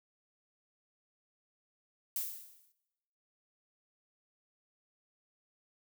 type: noise with exponential decay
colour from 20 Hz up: violet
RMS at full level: -33 dBFS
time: 2.16-2.72 s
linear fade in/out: 1 ms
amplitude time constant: 120 ms
effects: noise-tail reverb RT60 1.0 s tail -20 dB re dry